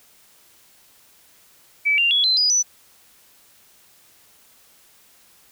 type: tone with pitch steps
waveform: sine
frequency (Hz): 2300 / 2783 / 3367 / 4075 / 4930 / 5965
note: D7 / F7 / G#7 / C8 / D#8 / F#8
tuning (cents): -37 / -7 / +23 / -47 / -17 / +13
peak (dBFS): -15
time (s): 1.85-2.63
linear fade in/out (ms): 20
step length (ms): 130
effects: white hiss -54 dBFS RMS until 5.51 s